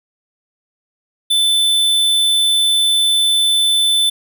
square tone, 3520 Hz, A7, in tune, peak -12 dBFS, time 1.3-4.1 s, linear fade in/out 10 ms, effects none

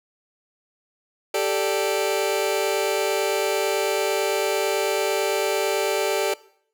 sawtooth chord, G suspended second, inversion none, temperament just, 392 / 441 / 588 Hz, G4 / A4 / D5, 0 / +4 / +2 cents, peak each -21 dBFS, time 1.34-6.34 s, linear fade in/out 5 ms, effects noise-tail reverb RT60 0.6 s tail -20 dB re dry

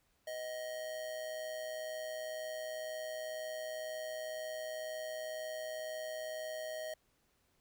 square tone with amplitude modulation, 628 Hz, D#5, 16 cents sharp, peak -38 dBFS, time 0.27-6.94 s, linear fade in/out 5 ms, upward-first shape sine, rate 122 Hz, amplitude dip 50%, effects pink hiss -75 dBFS RMS until 7.6 s

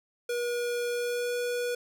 square tone with pitch glide, 481 to 486 Hz, B4 to B4, -46 to -28 cents, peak -29 dBFS, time 0.29-1.75 s, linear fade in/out 5 ms, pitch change +18 cents, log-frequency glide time 0.89-1.35 s, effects none

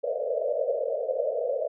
pink band-pass noise, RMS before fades -28 dBFS, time 0.03-1.68 s, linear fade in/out 10 ms, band 470 to 640 Hz, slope 96 dB/octave, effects none

